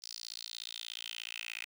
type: tone with high-pass filter sweep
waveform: 10% pulse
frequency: 56.8 Hz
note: A#1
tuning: 44 cents flat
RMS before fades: -44 dBFS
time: 0.02-1.65 s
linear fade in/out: 10 ms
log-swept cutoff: 5000 to 2400 Hz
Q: 4.7
effects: none